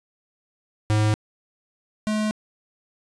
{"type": "tone pair in turn", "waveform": "square", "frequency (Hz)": [107, 214], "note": ["A2", "A3"], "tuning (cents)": [-48, -48], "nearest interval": "octave", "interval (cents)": 1200, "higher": "second", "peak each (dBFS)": [-18, -22], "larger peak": "first", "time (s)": [[0.9, 1.14], [2.07, 2.31]], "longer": "neither", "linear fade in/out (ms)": 0, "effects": ["resampled to 22050 Hz", "10-bit"]}